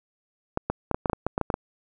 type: clicks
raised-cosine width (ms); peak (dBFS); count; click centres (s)
1; -10; 12; 0.574 / 0.7 / 0.913 / 0.945 / 1.058 / 1.098 / 1.132 / 1.266 / 1.379 / 1.413 / 1.502 / 1.541
effects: none